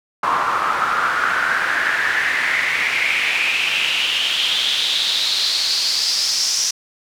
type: noise with band-pass filter sweep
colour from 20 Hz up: pink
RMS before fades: -19 dBFS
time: 0.23-6.71 s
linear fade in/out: 5 ms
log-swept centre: 1100 to 5700 Hz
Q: 5.3
effects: none